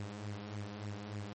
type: tone with flanger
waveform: sawtooth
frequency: 103.2 Hz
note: G#2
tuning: 10 cents flat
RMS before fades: -43 dBFS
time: 0-1.33 s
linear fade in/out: 0 ms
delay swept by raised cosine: 0.4 to 5.8 ms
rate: 3.4 Hz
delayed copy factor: +0.55
effects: MP3 32 kbps